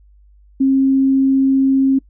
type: tone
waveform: sine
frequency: 268.5 Hz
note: C4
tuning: 45 cents sharp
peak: -10 dBFS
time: 0.6-1.99 s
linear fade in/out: 10 ms
effects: noise-tail reverb RT60 0.1 s tail -24 dB re dry + added 50 Hz sine -45 dBFS peak until 2.09 s